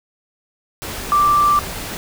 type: tone in noise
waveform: sine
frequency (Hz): 1174.7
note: D6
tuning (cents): 0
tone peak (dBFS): -11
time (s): 1.12-1.59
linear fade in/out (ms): 0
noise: pink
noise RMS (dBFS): -28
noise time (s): 0.82-1.97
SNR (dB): +14
effects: none